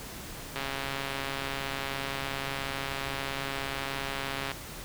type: click train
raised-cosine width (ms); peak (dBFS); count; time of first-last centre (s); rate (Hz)
0.3; -17; 543; 0.56-4.516; 137
effects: pink hiss -42 dBFS RMS until 4.84 s